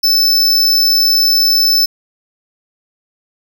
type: tone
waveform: square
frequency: 5274 Hz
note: E8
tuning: in tune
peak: -9 dBFS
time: 0.03-1.86 s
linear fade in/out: 10 ms
effects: none